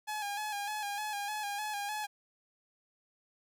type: tone with vibrato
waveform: sawtooth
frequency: 830.6 Hz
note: G#5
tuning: in tune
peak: -31 dBFS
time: 0.07-2.07 s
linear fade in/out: 20 ms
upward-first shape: square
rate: 3.3 Hz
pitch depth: 42 cents each way
effects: none